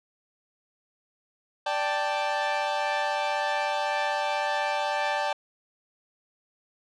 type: chord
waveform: sawtooth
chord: D suspended fourth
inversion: none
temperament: equal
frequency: 587.3 / 784 / 880 Hz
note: D5 / G5 / A5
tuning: 0 / 0 / 0 cents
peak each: -26 / -26 / -25 dBFS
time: 1.66-5.33 s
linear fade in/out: 5 ms
effects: low-pass 4000 Hz 12 dB/octave